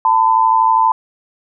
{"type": "tone pair together", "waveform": "sine", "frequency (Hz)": [894, 1006.5], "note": ["A5", "B5"], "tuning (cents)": [27, 33], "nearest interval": "major second", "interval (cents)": 206, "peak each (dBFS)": -12, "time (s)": [0.05, 0.92], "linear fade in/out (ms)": 2, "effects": []}